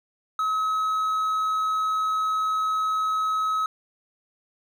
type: tone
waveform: triangle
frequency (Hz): 1281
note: E6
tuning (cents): -50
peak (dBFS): -20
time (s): 0.39-3.66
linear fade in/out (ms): 2
effects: none